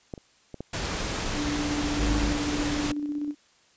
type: clicks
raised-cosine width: 2 ms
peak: -20 / -29 / -24 / -20 / -22 dBFS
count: 5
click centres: 0.138 / 0.178 / 0.543 / 0.606 / 1.104 s
type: noise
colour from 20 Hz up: pink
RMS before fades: -30 dBFS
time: 0.73-2.92 s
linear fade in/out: 5 ms
type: tone with tremolo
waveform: sine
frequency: 293.7 Hz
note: D4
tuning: in tune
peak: -26 dBFS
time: 1.34-3.35 s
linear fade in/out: 50 ms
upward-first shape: square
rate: 16 Hz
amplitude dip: 35%
type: tone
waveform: 40% pulse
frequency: 52.5 Hz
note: G#1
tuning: 19 cents sharp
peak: -24 dBFS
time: 1.99-2.33 s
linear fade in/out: 0 ms
effects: white hiss -61 dBFS RMS until 3.76 s + resampled to 16000 Hz